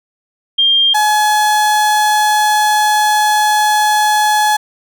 sine / 35% pulse tone pair in turn, 3200 / 847.6 Hz, G7 / G#5, +35 / +35 cents, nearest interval octave + major seventh, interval 2300 cents, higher first, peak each -8 dBFS, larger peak neither, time 0.58-0.94 / 0.94-4.57 s, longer second, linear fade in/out 10 ms, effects none

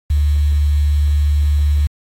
sine tone with quantisation, 73.42 Hz, D2, in tune, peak -11 dBFS, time 0.1-1.87 s, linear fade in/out 5 ms, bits 6, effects AAC 48 kbps

